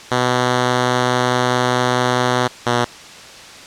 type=tone pair in turn; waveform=5% pulse; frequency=124.7 / 121.08 Hz; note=B2 / B2; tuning=+17 / -34 cents; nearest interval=minor second; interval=51 cents; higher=first; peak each=-3 dBFS; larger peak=neither; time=0.11-2.48 / 2.66-2.85 s; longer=first; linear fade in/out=10 ms; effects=white hiss -37 dBFS RMS until 3.66 s + low-pass 6000 Hz 12 dB/octave